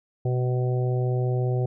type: harmonic tone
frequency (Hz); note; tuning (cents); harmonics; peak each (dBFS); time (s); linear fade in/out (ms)
125.5; B2; +28; 1 / 3 / 4 / 5 / 6; -22 / -30 / -34 / -38 / -38; 0.25-1.66; 5
effects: none